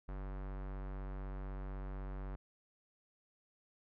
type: tone with low-pass filter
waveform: square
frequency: 48 Hz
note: G1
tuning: 36 cents flat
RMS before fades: -43 dBFS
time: 0.08-2.36 s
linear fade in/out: 10 ms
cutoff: 1400 Hz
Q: 1.2
effects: none